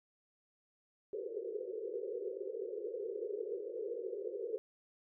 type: band-pass noise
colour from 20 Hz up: white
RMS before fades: -41 dBFS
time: 1.13-4.58 s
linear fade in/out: 0 ms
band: 370 to 500 Hz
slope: 96 dB/octave
effects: none